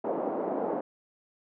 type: band-pass noise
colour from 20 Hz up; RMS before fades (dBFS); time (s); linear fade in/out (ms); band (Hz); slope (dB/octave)
white; -31; 0.04-0.81; 5; 240 to 730; 24
effects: none